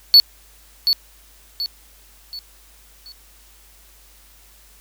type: tone with echo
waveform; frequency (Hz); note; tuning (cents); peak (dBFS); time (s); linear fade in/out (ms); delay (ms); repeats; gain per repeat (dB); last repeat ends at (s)
triangle; 4435; C#8; 0; -4; 0.14-0.2; 0; 730; 4; -8; 3.12
effects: added 50 Hz sine -51 dBFS peak until 4.8 s + white hiss -51 dBFS RMS until 4.8 s